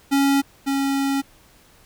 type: tone pair in turn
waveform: square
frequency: 277.2 / 275 Hz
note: C#4 / C#4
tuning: 0 / -14 cents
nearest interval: unison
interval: 14 cents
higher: first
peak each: -16 / -20 dBFS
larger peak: first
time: 0.11-0.42 / 0.66-1.22 s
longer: second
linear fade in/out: 20 ms
effects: pink hiss -53 dBFS RMS until 1.85 s